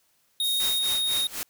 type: tone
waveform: square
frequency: 3729 Hz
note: A#7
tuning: in tune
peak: -24 dBFS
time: 0.4-1.27 s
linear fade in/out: 2 ms
type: high-pass noise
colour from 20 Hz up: pink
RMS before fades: -34 dBFS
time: 0.43-0.8 s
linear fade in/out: 20 ms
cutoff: 12000 Hz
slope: 12 dB/octave
type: noise with tremolo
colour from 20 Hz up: white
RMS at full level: -31 dBFS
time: 0.6-1.43 s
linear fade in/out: 0 ms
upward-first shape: sine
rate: 4 Hz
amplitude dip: 85%
effects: white hiss -67 dBFS RMS until 1.49 s